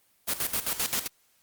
white noise with tremolo, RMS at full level -27 dBFS, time 0.27-1.08 s, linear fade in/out 20 ms, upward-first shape square, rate 7.6 Hz, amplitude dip 75%, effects white hiss -66 dBFS RMS until 1.42 s + Opus 24 kbps

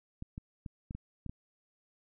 clicks, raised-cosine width 5 ms, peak -28 dBFS, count 7, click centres 0.224 / 0.379 / 0.662 / 0.909 / 0.95 / 1.263 / 1.295 s, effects none

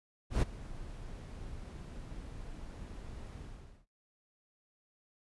brown noise with ADSR envelope, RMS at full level -26 dBFS, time 0.3-3.86 s, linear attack 120 ms, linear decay 19 ms, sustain -19 dB, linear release 470 ms, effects noise-tail reverb RT60 0.3 s tail -26 dB re dry + resampled to 24000 Hz

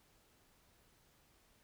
silence, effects pink hiss -70 dBFS RMS until 1.63 s

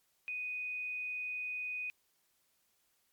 sine tone, 2489 Hz, D#7, in tune, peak -36 dBFS, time 0.28-1.9 s, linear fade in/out 0 ms, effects white hiss -75 dBFS RMS until 3.12 s + MP3 96 kbps

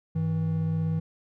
triangle tone pair together, 99.91 / 161.2 Hz, G2 / E3, +33 / -38 cents, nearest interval minor sixth, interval 829 cents, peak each -29 / -23 dBFS, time 0.15-1 s, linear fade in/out 10 ms, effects none

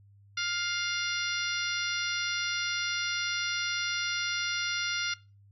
harmonic tone with a mistuned harmonic, 702 Hz, F5, 9 cents sharp, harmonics 2 / 3 / 4 / 5 / 6 / 7 / 8, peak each -34 / -36 / -37 / -38 / -39 / -39 / -40 dBFS, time 0.37-5.14 s, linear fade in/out 5 ms, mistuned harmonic 8, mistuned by +18 cents, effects noise-tail reverb RT60 0.3 s tail -21 dB re dry + added 100 Hz sine -55 dBFS peak until 5.51 s

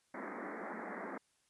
pink band-pass noise, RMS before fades -44 dBFS, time 0.14-1.18 s, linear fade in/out 5 ms, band 190 to 2100 Hz, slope 96 dB/octave, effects white hiss -75 dBFS RMS until 1.49 s + resampled to 24000 Hz

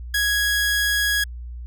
sawtooth tone, 1661.2 Hz, G#6, in tune, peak -15 dBFS, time 0.14-1.24 s, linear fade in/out 5 ms, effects added 60 Hz sine -31 dBFS peak until 1.66 s

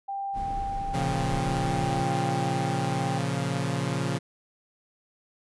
sine tone with tremolo, 791 Hz, G5, 15 cents sharp, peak -28 dBFS, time 0.08-3.19 s, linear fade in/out 10 ms, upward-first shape triangle, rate 0.62 Hz, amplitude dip 35%
brown noise, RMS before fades -36 dBFS, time 0.33-2.05 s, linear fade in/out 50 ms
sawtooth chord, Bb minor, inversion none, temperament equal, 116.54 / 138.59 / 174.61 Hz, Bb2 / Db3 / F3, 0 / 0 / 0 cents, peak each -28 / -25 / -27 dBFS, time 0.93-4.19 s, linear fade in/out 20 ms
effects resampled to 24000 Hz

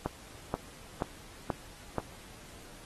click train, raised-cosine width 1 ms, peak -16 dBFS, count 5, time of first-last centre 0.06-1.983 s, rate 2.08 Hz, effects pink hiss -52 dBFS RMS until 2.85 s + AAC 32 kbps

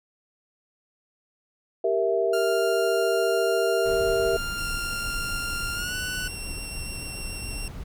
sine chord, E diminished, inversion first, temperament equal, 392 / 466.2 / 659.3 Hz, G4 / Bb4 / E5, 0 / 0 / 0 cents, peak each -25 dBFS, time 1.84-4.37 s, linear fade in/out 5 ms
sawtooth tone with pitch glide, 1396.9 to 1488.5 Hz, F6 to F#6, 0 to +10 cents, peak -26 dBFS, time 2.33-6.28 s, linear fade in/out 5 ms, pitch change +110 cents, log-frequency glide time 5.74-5.95 s
brown noise, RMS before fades -35 dBFS, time 3.85-7.84 s, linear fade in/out 10 ms
15% pulse tone with vibrato, 2736 Hz, F7, 36 cents flat, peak -28 dBFS, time 4.58-7.68 s, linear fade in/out 2 ms, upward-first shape triangle, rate 7 Hz, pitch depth 12 cents each way
effects none

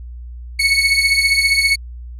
30% pulse beating tone pair, 2205 / 2220 Hz, C#7 / C#7, -10 / +2 cents, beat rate 15 Hz, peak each -12 / -13 dBFS, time 0.59-1.76 s, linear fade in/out 10 ms, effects added 60 Hz sine -29 dBFS peak until 2.19 s + low-pass 11000 Hz 12 dB/octave

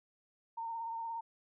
sine tone with vibrato, 915 Hz, A#5, 32 cents flat, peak -37 dBFS, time 0.57-1.21 s, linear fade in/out 10 ms, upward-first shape triangle, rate 17 Hz, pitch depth 31 cents each way, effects none

